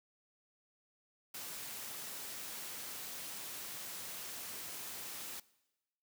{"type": "noise", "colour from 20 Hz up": "white", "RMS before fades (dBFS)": -45, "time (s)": [1.34, 5.4], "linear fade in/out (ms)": 5, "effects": ["noise-tail reverb RT60 1.0 s tail -21 dB re dry", "high-pass 100 Hz 12 dB/octave"]}